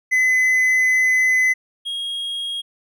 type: tone pair in turn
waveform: triangle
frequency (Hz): 2024 / 3272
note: B6 / G#7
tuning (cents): +42 / -26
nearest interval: minor sixth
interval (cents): 832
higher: second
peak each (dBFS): -12 / -22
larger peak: first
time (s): 0.11-1.54 / 1.85-2.62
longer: first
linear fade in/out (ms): 20
effects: none